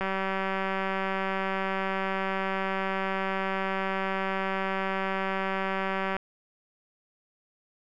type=click train; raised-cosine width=0.5 ms; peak=-15 dBFS; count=1183; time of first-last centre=0.01-6.166 s; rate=192 Hz; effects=none